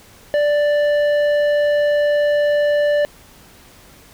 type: tone with tanh clipping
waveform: sine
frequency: 587.3 Hz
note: D5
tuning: in tune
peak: -15 dBFS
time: 0.34-3.05 s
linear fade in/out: 0 ms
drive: 10 dB
effects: pink hiss -46 dBFS RMS until 4.13 s